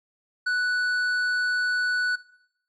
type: tone with hard clipping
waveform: sine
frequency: 1482 Hz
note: F#6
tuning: 2 cents sharp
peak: -23 dBFS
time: 0.46-2.16 s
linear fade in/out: 10 ms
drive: 6 dB
effects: noise-tail reverb RT60 0.8 s tail -20 dB re dry + MP3 48 kbps